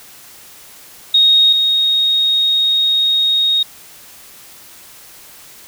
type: tone pair in turn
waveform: sine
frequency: 3737 / 3737 Hz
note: A#7 / A#7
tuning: +4 / +4 cents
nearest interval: unison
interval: 0 cents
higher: neither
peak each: -7 / -11 dBFS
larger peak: first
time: 1.14-1.53 / 1.53-3.63 s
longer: second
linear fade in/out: 5 ms
effects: white hiss -40 dBFS RMS until 5.67 s